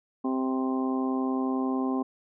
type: harmonic tone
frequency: 130.81 Hz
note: C3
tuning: in tune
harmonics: 2 / 3 / 4 / 5 / 6 / 7 / 8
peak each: -26 / -34 / -41 / -41 / -37 / -48 / -37 dBFS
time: 0.24-2.03 s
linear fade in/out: 10 ms
effects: none